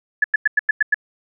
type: tone bursts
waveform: sine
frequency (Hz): 1715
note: A6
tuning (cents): -45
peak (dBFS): -11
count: 7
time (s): 0.22-0.944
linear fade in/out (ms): 5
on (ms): 22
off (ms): 95
effects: none